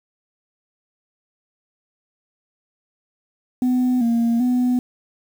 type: tone with pitch steps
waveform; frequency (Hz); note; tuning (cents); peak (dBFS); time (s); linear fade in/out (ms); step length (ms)
sine; 251.2 / 233 / 248.5; B3 / A#3 / B3; +30 / -1 / +11; -13; 3.62-4.79; 2; 390
effects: tanh soft clip ceiling -14 dBFS + 7-bit